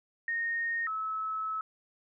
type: tone pair in turn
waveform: sine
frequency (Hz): 1851 / 1297.6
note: A#6 / E6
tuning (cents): -13 / -28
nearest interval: tritone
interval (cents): 615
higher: first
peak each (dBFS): -29 / -31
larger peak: first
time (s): 0.28-0.87 / 0.87-1.61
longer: second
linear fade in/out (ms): 2
effects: none